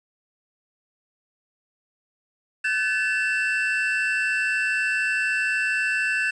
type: tone cluster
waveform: triangle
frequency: 1519 / 1732 / 2672 Hz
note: F#6 / A6 / E7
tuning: +45 / -28 / +23 cents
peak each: -24 dBFS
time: 2.64-6.31 s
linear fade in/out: 10 ms
effects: resampled to 22050 Hz + 8-bit